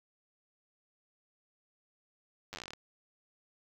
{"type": "slowing click train", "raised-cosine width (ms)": 0.2, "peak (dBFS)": -25, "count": 13, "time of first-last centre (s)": [2.53, 2.734], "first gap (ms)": 9, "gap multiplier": 1.11, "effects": ["9-bit"]}